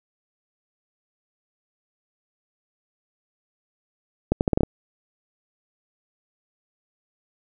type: accelerating click train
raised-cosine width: 2 ms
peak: -5 dBFS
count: 7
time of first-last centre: 4.32-4.633 s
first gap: 89 ms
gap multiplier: 0.78
effects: none